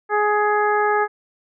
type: harmonic tone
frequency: 418.3 Hz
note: G#4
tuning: 12 cents sharp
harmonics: 1 / 2 / 3 / 4 / 5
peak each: -20 / -20 / -23 / -24 / -33 dBFS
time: 0.09-1.08 s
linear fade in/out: 50 ms
effects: none